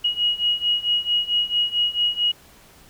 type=beating tone pair; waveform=sine; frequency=2894 / 2898.5 Hz; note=F#7 / F#7; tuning=-39 / -36 cents; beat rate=4.5 Hz; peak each=-23 / -21 dBFS; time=0.04-2.32 s; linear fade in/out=10 ms; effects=pink hiss -50 dBFS RMS until 2.89 s